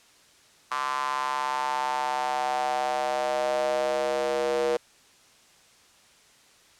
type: tone with high-pass filter sweep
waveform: square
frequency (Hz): 68.5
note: C#2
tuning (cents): -20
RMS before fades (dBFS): -27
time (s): 0.71-4.77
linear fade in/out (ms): 5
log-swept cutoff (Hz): 1100 to 490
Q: 5.5
effects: white hiss -57 dBFS RMS until 6.79 s + low-pass 8000 Hz 12 dB/octave